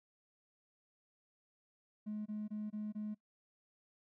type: tone bursts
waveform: triangle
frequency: 211.8 Hz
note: G#3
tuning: 34 cents sharp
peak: -35 dBFS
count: 5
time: 2.06-3.148 s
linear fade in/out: 20 ms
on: 200 ms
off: 22 ms
effects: noise-tail reverb RT60 0.1 s tail -24 dB re dry + tanh soft clip ceiling -35 dBFS